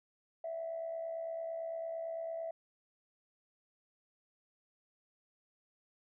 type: tone with amplitude modulation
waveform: sine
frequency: 659.3 Hz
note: E5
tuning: in tune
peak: -34 dBFS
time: 0.44-2.51 s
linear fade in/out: 5 ms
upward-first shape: sine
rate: 68.9 Hz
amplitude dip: 55%
effects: tanh soft clip ceiling -31 dBFS